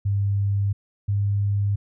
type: tone pair in turn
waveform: sine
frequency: 100 / 101.05 Hz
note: G2 / G#2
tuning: +35 / -47 cents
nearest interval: unison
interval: 18 cents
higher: second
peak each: -19 dBFS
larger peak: neither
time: 0.05-0.73 / 1.08-1.76 s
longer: neither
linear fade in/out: 10 ms
effects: none